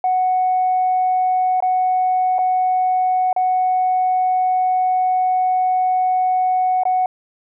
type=tone with dropouts; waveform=sine; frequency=740 Hz; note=F#5; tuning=in tune; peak=-13 dBFS; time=0.04-7.06 s; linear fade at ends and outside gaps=2 ms; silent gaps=1.604-1.624 / 2.384-2.389 / 3.329-3.363 / 6.835-6.853 s; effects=tanh soft clip ceiling -10 dBFS